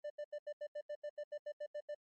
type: tone bursts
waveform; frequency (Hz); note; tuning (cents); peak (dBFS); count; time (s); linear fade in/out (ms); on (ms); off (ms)
triangle; 592; D5; +14; -38; 14; 0.04-1.948; 10; 62; 80
effects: MP3 32 kbps